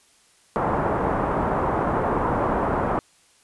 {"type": "low-pass noise", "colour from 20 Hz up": "white", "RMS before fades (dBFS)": -23, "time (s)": [0.56, 2.99], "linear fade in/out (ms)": 0, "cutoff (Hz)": 1100, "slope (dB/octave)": 24, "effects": ["white hiss -58 dBFS RMS until 3.43 s", "resampled to 24000 Hz"]}